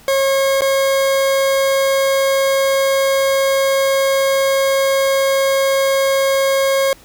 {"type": "tone with dropouts", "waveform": "40% pulse", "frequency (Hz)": 543, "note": "C#5", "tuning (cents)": -36, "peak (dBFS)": -12, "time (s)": [0.08, 6.93], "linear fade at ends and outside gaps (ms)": 1, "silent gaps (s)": [0.609, 0.619], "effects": ["pink hiss -45 dBFS RMS until 7.04 s"]}